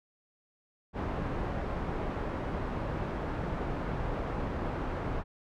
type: low-pass noise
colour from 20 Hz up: pink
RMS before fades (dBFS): -34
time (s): 0.93-5.24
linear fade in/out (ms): 50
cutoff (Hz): 1200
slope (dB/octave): 12
effects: none